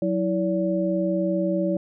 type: tone cluster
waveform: sine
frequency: 184.1 / 327.4 / 572 Hz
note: F#3 / E4 / D5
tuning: -8 / -12 / -46 cents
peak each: -25 dBFS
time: 0.02-1.77 s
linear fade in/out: 2 ms
effects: none